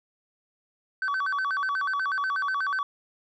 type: tone with vibrato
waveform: sine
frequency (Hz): 1318.5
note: E6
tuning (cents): 0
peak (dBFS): -22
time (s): 1.02-2.83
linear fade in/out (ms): 2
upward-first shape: square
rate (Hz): 8.2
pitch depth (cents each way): 260
effects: tanh soft clip ceiling -24 dBFS